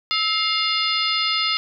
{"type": "harmonic tone with a mistuned harmonic", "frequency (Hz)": 706, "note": "F5", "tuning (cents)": 19, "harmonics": [2, 3, 4, 5, 6, 7], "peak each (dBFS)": [-26, -26, -26, -26, -26, -26], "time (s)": [0.11, 1.57], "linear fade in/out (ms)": 0, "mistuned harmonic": 2, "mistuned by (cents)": -140, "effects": []}